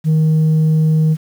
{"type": "tone", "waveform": "sine", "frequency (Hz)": 157, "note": "D#3", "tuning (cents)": 16, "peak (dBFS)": -7, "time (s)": [0.04, 1.17], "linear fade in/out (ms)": 50, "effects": ["tanh soft clip ceiling -9 dBFS", "7-bit"]}